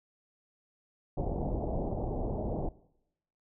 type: low-pass noise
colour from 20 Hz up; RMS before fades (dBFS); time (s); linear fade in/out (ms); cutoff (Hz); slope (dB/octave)
pink; -33; 1.17-2.69; 5; 800; 48
effects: noise-tail reverb RT60 0.8 s tail -20 dB re dry